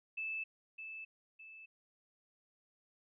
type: tone with echo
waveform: sine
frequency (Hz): 2627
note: E7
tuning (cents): -7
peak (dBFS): -37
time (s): 0.17-0.44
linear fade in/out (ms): 10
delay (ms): 610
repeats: 2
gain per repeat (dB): -7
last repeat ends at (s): 1.66
effects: none